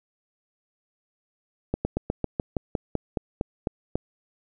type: slowing click train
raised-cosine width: 2 ms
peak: -11 dBFS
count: 13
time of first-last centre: 1.74-3.955 s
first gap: 110 ms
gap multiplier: 1.09
effects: none